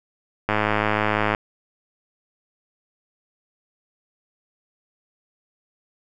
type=click train; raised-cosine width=0.5 ms; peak=-5 dBFS; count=92; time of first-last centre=0.49-1.348 s; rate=106 Hz; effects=none